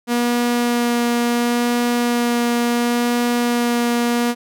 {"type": "tone with vibrato", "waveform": "sawtooth", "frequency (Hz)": 239.4, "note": "A#3", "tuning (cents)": 46, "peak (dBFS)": -12, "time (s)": [0.07, 4.35], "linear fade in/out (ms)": 50, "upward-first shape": "sine", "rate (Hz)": 0.71, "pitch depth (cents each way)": 9, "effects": []}